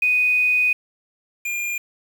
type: tone pair in turn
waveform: sine / square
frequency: 2489 / 2407 Hz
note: D#7 / D7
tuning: 0 / +42 cents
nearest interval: minor second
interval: 58 cents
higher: first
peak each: -15 / -24 dBFS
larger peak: first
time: 0.02-0.73 / 1.45-1.78 s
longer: first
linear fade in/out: 5 ms
effects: 7-bit